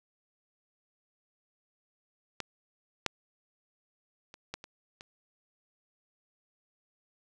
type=clicks; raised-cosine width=0.2 ms; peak=-17 / -10 / -30 / -19 / -28 / -28 dBFS; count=6; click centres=2.403 / 3.063 / 4.341 / 4.54 / 4.641 / 5.009 s; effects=none